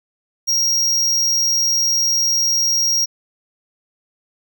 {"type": "tone", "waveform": "square", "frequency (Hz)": 5620, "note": "F8", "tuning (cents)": 10, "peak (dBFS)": -15, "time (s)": [0.47, 3.06], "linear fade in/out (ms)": 20, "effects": []}